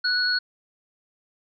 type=tone pair together; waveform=sine; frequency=1480 / 4334 Hz; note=F#6 / C#8; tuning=0 / -40 cents; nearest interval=octave + perfect fifth; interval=1860 cents; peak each=-23 dBFS; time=0.04-0.39 s; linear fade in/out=10 ms; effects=none